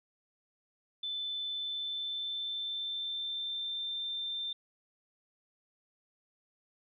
sine tone with pitch glide, 3520 to 3577 Hz, A7 to A7, 0 to +28 cents, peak -34 dBFS, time 1.03-4.53 s, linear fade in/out 5 ms, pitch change +28 cents, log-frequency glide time 1.5-3.92 s, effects none

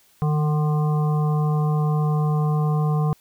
harmonic tone with a mistuned harmonic, 150.3 Hz, D3, 40 cents sharp, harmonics 1 / 3 / 5 / 7 / 8, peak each -18 / -31 / -32 / -33 / -40 dBFS, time 0.22-3.13 s, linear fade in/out 0 ms, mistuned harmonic 1, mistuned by +32 cents, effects white hiss -58 dBFS RMS until 3.2 s

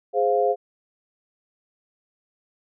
sine chord, F minor, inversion first, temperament equal, 415.3 / 523.3 / 698.5 Hz, Ab4 / C5 / F5, 0 / 0 / 0 cents, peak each -22 dBFS, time 0.13-0.56 s, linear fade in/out 50 ms, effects none

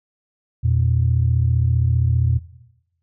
sine tone pair together, 85 / 120.21 Hz, F2 / B2, -46 / -46 cents, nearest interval tritone, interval 600 cents, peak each -17 dBFS, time 0.63-2.39 s, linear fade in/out 20 ms, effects noise-tail reverb RT60 0.9 s tail -17 dB re dry + tanh soft clip ceiling -7 dBFS

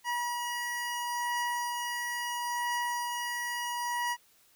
25% pulse beating tone pair, 963 / 963.74 Hz, B5 / B5, -44 / -43 cents, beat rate 0.74 Hz, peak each -28 / -36 dBFS, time 0.04-4.17 s, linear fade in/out 50 ms, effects white hiss -64 dBFS RMS until 4.55 s

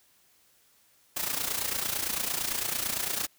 white noise with amplitude modulation, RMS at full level -28 dBFS, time 1.16-3.27 s, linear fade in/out 10 ms, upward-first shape sine, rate 28.9 Hz, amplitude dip 70%, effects white hiss -64 dBFS RMS until 3.38 s

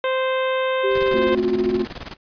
harmonic tone, 521 Hz, C5, 7 cents flat, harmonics 1 / 2 / 3 / 4 / 5 / 6 / 7, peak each -20 / -26 / -30 / -32 / -34 / -36 / -37 dBFS, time 0.04-1.35 s, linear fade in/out 2 ms
sine tone with pitch glide, 392.7 to 364.3 Hz, G4 to F#4, +3 to -27 cents, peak -19 dBFS, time 0.83-1.83 s, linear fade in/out 20 ms, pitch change -130 cents, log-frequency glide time 1.07-1.26 s
pink noise with tremolo, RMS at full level -32 dBFS, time 0.9-2.17 s, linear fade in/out 50 ms, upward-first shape square, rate 19 Hz, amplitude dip 75%
triangle chord, F major, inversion first, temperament equal with one note detuned, 220 / 261.6 / 350.2 Hz, A3 / C4 / F4, 0 / 0 / +5 cents, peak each -24 / -25 / -25 dBFS, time 1.14-1.85 s, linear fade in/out 0 ms
effects resampled to 11025 Hz

